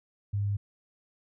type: tone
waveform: sine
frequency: 101.4 Hz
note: G#2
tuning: 41 cents flat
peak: -26 dBFS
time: 0.33-0.57 s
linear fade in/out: 10 ms
effects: none